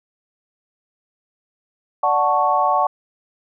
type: chord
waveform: sine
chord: D major seventh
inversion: none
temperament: equal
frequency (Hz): 587.3 / 740 / 880 / 1108.7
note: D5 / F#5 / A5 / C#6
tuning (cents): 0 / 0 / 0 / 0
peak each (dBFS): -23 / -19 / -20 / -19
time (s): 2.03-2.87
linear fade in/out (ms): 5
effects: none